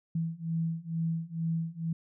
sine beating tone pair, 163.2 / 165.4 Hz, E3 / E3, -17 / +6 cents, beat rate 2.2 Hz, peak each -33 / -32 dBFS, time 0.15-1.93 s, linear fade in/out 5 ms, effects none

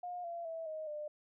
sine tone with pitch steps, 713 / 682.8 / 653.8 / 626.1 / 599.6 Hz, F5 / F5 / E5 / D#5 / D5, +36 / -39 / -14 / +11 / +36 cents, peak -39 dBFS, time 0.03-1.08 s, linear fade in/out 5 ms, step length 210 ms, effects none

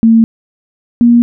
sine tone pair in turn, 226.3 / 237.4 Hz, A3 / A#3, +49 / +32 cents, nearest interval minor second, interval 83 cents, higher second, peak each -3 dBFS, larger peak neither, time 0.03-0.24 / 1.01-1.22 s, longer neither, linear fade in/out 0 ms, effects none

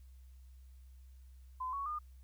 sine tone with pitch steps, 1022 / 1114.5 / 1215.4 Hz, C6 / C#6 / D#6, -41 / +9 / -41 cents, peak -36 dBFS, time 1.6-1.99 s, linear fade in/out 10 ms, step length 130 ms, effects added 64 Hz sine -53 dBFS peak until 2.23 s + white hiss -75 dBFS RMS until 2.23 s

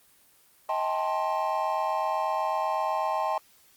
triangle chord, A half-diminished seventh, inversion second, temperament just, 633.6 / 792 / 880 / 1056 Hz, Eb5 / G5 / A5 / C6, +31 / +18 / 0 / +16 cents, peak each -29 dBFS, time 0.69-3.38 s, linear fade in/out 2 ms, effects white hiss -60 dBFS RMS until 3.76 s + Opus 24 kbps

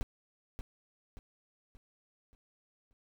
brown noise with echo, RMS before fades -32 dBFS, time 0.01-0.03 s, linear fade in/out 0 ms, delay 580 ms, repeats 5, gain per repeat -7 dB, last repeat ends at 2.93 s, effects none

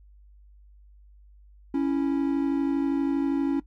triangle tone pair together, 277.5 / 330 Hz, C#4 / E4, +2 / +2 cents, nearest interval minor third, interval 300 cents, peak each -21 / -26 dBFS, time 1.74-3.6 s, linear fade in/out 5 ms, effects noise-tail reverb RT60 0.1 s tail -17 dB re dry + added 50 Hz sine -50 dBFS peak until 3.66 s

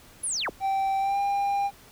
sine linear sweep, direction down, 11000 to 32.7 Hz, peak -26 dBFS, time 0.23-0.5 s, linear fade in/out 10 ms
triangle tone with pitch glide, 778 to 800.8 Hz, G5 to G5, -13 to +37 cents, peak -21 dBFS, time 0.6-1.71 s, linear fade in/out 50 ms, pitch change +50 cents, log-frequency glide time 0.99-1.19 s
effects pink hiss -52 dBFS RMS until 1.91 s

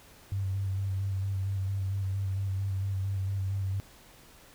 sine tone with vibrato, 97 Hz, G2, 18 cents flat, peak -28 dBFS, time 0.32-3.8 s, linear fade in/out 0 ms, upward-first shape square, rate 4.4 Hz, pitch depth 23 cents each way, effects pink hiss -55 dBFS RMS until 4.54 s

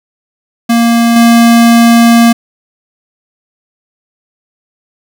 square tone with level steps, 233.1 Hz, A#3, in tune, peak -6 / -3 dBFS, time 0.69-2.33 s, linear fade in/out 10 ms, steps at 1.16 s, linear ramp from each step 2 ms, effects none

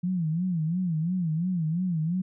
sine tone with vibrato, 170 Hz, F3, 46 cents flat, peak -24 dBFS, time 0.03-2.22 s, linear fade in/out 10 ms, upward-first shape sine, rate 2.9 Hz, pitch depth 160 cents each way, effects none

